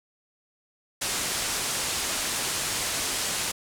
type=low-pass noise; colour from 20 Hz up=white; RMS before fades=-29 dBFS; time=1.01-3.52 s; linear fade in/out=10 ms; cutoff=10000 Hz; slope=24 dB/octave; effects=none